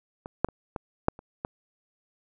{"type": "clicks", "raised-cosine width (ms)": 1, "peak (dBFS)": [-23, -7, -27, -18, -6, -29, -16], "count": 7, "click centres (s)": [0.259, 0.446, 0.487, 0.762, 1.084, 1.191, 1.449], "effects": []}